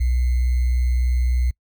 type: tone with sample-and-hold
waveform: sine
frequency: 61.74 Hz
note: B1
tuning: in tune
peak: -16 dBFS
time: 0-1.51 s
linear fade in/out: 10 ms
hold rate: 2100 Hz
effects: noise-tail reverb RT60 0.1 s tail -25 dB re dry